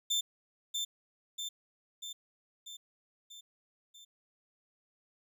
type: tone with echo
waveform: 30% pulse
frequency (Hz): 3559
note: A7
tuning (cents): +19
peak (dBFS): -26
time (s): 0.1-0.21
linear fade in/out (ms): 10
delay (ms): 640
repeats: 6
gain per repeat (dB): -4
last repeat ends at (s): 4.05
effects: none